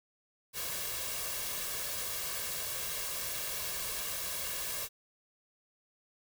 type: noise with comb filter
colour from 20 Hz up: white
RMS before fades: -37 dBFS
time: 0.53-4.89 s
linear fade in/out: 50 ms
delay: 1.8 ms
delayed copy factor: +0.6
effects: none